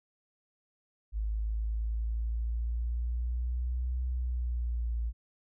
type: exponential two-way sweep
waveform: sine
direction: up then down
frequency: 52.7 to 62.8 to 56.8 Hz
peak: -29 dBFS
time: 1.12-5.13 s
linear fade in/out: 50 ms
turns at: 4.04 s
effects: none